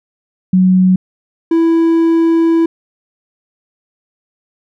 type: tone pair in turn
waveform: sine / triangle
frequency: 185.3 / 330.2 Hz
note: F#3 / E4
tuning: +3 / +3 cents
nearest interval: minor seventh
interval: 1000 cents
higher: second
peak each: -6 dBFS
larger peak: neither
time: 0.53-0.96 / 1.51-2.66 s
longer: second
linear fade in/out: 5 ms
effects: none